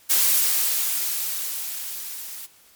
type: noise with level ramp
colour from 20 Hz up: blue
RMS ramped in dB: -17 to -36 dBFS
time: 0.09-2.47 s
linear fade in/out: 20 ms
effects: white hiss -54 dBFS RMS until 2.75 s + MP3 96 kbps